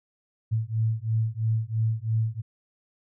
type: beating tone pair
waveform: sine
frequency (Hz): 110 / 113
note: A2 / A2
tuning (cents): 0 / +47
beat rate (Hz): 3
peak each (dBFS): -26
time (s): 0.51-2.42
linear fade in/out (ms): 20
effects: none